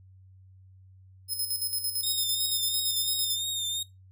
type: tone with tremolo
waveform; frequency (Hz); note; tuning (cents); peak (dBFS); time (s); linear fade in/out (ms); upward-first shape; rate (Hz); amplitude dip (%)
5% pulse; 5140; E8; -45; -21; 1.28-3.37; 50; square; 8.9; 60
type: tone with vibrato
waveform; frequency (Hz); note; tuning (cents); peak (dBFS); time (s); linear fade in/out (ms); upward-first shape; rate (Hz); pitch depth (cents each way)
sawtooth; 3663; A#7; -31; -26; 2.03-3.83; 5; triangle; 2.9; 48
effects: noise-tail reverb RT60 0.2 s tail -20 dB re dry + added 94 Hz sine -51 dBFS peak until 4.11 s